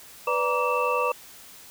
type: tone cluster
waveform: sine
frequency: 495.8 / 586 / 941 / 1159 / 2662 Hz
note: B4 / D5 / A#5 / D6 / E7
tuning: +7 / -4 / +16 / -23 / +16 cents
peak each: -26 / -31 / -29 / -26 / -31 dBFS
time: 0.27-1.12 s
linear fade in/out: 5 ms
effects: white hiss -47 dBFS RMS until 1.7 s